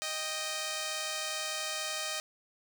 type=tone pair together; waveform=5% pulse; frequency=622.3 / 786.2 Hz; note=D#5 / G5; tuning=0 / +5 cents; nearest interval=major third; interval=405 cents; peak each=-23 / -29 dBFS; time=0.02-2.2 s; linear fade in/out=0 ms; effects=none